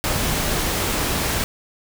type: tone in noise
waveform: sine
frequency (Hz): 160.4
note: E3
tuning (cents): -47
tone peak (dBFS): -29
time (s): 0.22-0.46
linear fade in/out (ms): 0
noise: pink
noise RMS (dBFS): -22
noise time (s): 0.04-1.44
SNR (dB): -10
effects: none